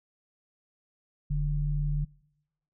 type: tone pair together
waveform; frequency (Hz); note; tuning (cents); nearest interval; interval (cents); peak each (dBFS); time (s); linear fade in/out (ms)
sine; 41.22 / 146.9; E1 / D3; +1 / +1; octave + minor seventh; 2200; -28; 1.3-2.05; 10
effects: noise-tail reverb RT60 1.0 s tail -26 dB re dry